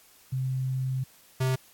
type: tone pair in turn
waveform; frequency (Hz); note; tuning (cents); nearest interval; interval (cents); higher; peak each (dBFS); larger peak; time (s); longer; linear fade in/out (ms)
sine / square; 130.81 / 130.12; C3 / C3; 0 / -9; unison; 9; first; -26 / -24; second; 0.32-1.04 / 1.4-1.56; first; 10
effects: white hiss -57 dBFS RMS until 1.73 s + AAC 64 kbps